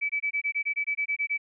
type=tone bursts; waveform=sine; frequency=2300 Hz; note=D7; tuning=37 cents flat; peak=-24 dBFS; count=13; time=0.01-1.379 s; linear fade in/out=20 ms; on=85 ms; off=22 ms; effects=none